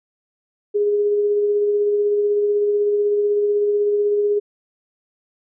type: tone with tremolo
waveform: sine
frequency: 412.6 Hz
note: G#4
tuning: 11 cents flat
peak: -14 dBFS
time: 0.74-4.4 s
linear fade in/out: 20 ms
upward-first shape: sine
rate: 16 Hz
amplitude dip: 25%
effects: none